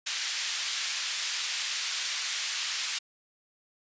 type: band-pass noise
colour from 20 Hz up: white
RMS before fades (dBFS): -32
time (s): 0.06-2.99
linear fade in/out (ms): 10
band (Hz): 1900 to 5800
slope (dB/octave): 12
effects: resampled to 16000 Hz